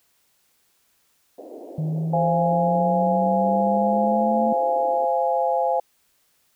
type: band-pass noise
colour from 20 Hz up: pink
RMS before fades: -39 dBFS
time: 1.38-5.05 s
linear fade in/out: 5 ms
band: 280 to 690 Hz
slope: 48 dB/octave
type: exponential sweep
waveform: sine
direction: up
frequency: 155.3 to 224.2 Hz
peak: -22 dBFS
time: 1.78-4.53 s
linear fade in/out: 5 ms
type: chord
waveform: sine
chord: F minor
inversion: second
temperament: equal with one note detuned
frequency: 523.3 / 684.9 / 830.6 Hz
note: C5 / F5 / Ab5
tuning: 0 / -34 / 0 cents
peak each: -23 dBFS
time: 2.13-5.8 s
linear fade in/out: 5 ms
effects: white hiss -65 dBFS RMS until 6.55 s